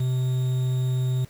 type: tone with quantisation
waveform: triangle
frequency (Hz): 128.1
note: C3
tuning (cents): -36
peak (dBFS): -19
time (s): 0-1.25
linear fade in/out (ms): 5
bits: 7
effects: pink hiss -54 dBFS RMS until 1.29 s